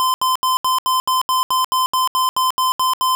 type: tone bursts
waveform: square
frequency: 1030 Hz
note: C6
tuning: 28 cents flat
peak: -15 dBFS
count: 15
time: 0-3.15 s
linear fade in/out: 0 ms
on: 140 ms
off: 75 ms
effects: none